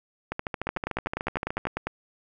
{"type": "two click trains", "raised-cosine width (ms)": 0.5, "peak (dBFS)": [-13, -14], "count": [13, 19], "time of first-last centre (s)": [[0.67, 1.87], [0.32, 1.653]], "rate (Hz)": [10, 13.5], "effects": []}